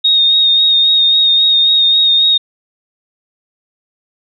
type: tone with vibrato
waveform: sine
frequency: 3716 Hz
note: A#7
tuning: 6 cents flat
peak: -7 dBFS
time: 0.04-2.38 s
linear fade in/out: 10 ms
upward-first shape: sine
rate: 3.7 Hz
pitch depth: 25 cents each way
effects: none